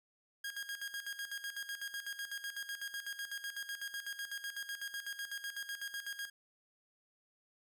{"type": "tone with tremolo", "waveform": "sawtooth", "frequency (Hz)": 1629, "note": "G#6", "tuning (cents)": -34, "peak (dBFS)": -35, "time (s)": [0.44, 6.3], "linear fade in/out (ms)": 5, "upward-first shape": "square", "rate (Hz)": 8, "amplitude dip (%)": 70, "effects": []}